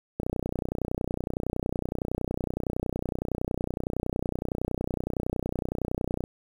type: click train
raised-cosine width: 2 ms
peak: -15 dBFS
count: 187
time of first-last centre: 0.2-6.239 s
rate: 30.8 Hz
effects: 8-bit